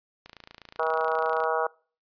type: click train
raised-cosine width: 0.2 ms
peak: -26 dBFS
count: 34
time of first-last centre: 0.26-1.439 s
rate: 28 Hz
type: harmonic tone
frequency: 160.1 Hz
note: D#3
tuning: 50 cents sharp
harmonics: 3 / 4 / 5 / 6 / 7 / 8 / 9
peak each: -29 / -30 / -31 / -32 / -32 / -33 / -34 dBFS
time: 0.79-1.67 s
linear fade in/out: 5 ms
effects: noise-tail reverb RT60 0.4 s tail -24 dB re dry + resampled to 11025 Hz